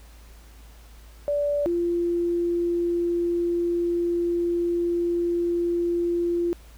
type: tone pair in turn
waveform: sine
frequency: 580 / 344.9 Hz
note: D5 / F4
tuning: -22 / -22 cents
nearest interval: major sixth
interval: 900 cents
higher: first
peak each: -21 dBFS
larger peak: neither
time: 1.28-1.66 / 1.66-6.53 s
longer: second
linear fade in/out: 0 ms
effects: added 55 Hz sine -45 dBFS peak until 6.77 s + pink hiss -54 dBFS RMS until 6.77 s